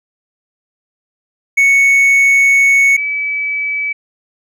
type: tone pair in turn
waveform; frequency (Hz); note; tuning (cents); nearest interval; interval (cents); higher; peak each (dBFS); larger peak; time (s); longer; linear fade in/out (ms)
triangle / sine; 2217 / 2294; C#7 / D7; 0 / -41; minor second; 59; second; -5 / -15; first; 1.57-2.97 / 2.97-3.93; first; 10
effects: none